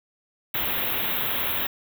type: band-stop noise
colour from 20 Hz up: white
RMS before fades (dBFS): -26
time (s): 0.54-1.67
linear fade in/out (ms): 5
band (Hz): 3800 to 12000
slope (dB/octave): 96
effects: none